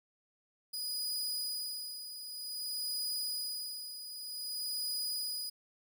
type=tone with tremolo; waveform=sawtooth; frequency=4941 Hz; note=D#8; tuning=13 cents flat; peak=-31 dBFS; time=0.73-5.5 s; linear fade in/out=10 ms; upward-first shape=sine; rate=0.53 Hz; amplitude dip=65%; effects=none